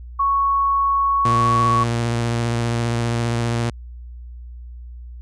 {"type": "tone with pitch glide", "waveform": "sine", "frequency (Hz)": [1109, 1118], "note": ["C#6", "C#6"], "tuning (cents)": [0, 14], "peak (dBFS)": -15, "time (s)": [0.19, 1.84], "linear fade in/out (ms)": 10, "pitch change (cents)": 14, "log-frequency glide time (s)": [1.08, 1.5]}
{"type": "tone with vibrato", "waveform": "sawtooth", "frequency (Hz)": 117.5, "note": "A#2", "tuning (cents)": 14, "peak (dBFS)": -15, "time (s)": [1.25, 3.7], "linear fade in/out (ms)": 5, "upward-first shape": "square", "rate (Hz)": 15, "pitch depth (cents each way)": 16}
{"effects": ["added 60 Hz sine -33 dBFS peak until 5.21 s", "resampled to 22050 Hz"]}